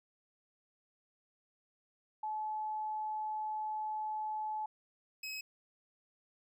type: tone pair in turn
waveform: sine / 25% pulse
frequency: 860 / 2555 Hz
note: A5 / D#7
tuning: -40 / +45 cents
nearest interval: octave + perfect fifth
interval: 1885 cents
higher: second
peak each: -35 / -36 dBFS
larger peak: first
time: 2.23-4.66 / 5.23-5.41 s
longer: first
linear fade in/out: 5 ms
effects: none